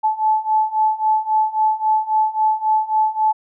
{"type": "beating tone pair", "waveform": "sine", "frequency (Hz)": [865, 868.7], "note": ["A5", "A5"], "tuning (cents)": [-30, -22], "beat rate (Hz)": 3.7, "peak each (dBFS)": [-19, -17], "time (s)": [0.03, 3.33], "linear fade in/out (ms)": 20, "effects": []}